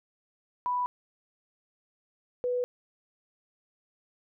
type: tone pair in turn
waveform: sine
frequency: 987.8 / 493.9 Hz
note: B5 / B4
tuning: 0 / 0 cents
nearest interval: octave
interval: 1200 cents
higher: first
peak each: -26 dBFS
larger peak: neither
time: 0.66-0.86 / 2.44-2.64 s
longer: neither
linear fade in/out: 0 ms
effects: none